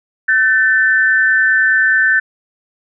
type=tone pair together; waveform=sine; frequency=1524.7 / 1775 Hz; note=G6 / A6; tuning=-48 / +15 cents; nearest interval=minor third; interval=263 cents; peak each=-12 dBFS; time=0.28-2.2 s; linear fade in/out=10 ms; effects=none